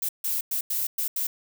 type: noise bursts at uneven times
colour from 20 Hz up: violet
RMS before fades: -27 dBFS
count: 6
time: 0.02-0.09 / 0.24-0.41 / 0.51-0.61 / 0.7-0.87 / 0.98-1.08 / 1.16-1.27 s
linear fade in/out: 5 ms
effects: none